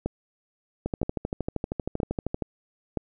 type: two click trains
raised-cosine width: 2 ms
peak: -13 / -14 dBFS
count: 4 / 21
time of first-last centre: 0.06-2.973 / 0.86-2.422 s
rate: 1.03 / 12.8 Hz
effects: none